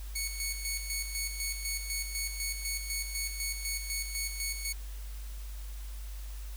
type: tone with tremolo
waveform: 10% pulse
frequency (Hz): 2217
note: C#7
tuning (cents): 0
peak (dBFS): -23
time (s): 0.15-4.73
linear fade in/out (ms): 10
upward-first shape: square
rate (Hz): 4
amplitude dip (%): 55
effects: added 50 Hz sine -38 dBFS peak until 6.56 s + white hiss -53 dBFS RMS until 6.56 s